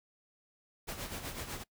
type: noise with tremolo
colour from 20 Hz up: pink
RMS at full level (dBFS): -39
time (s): 0.87-1.64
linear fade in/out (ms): 20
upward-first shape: sine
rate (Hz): 8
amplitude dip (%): 60
effects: noise-tail reverb RT60 0.1 s tail -22 dB re dry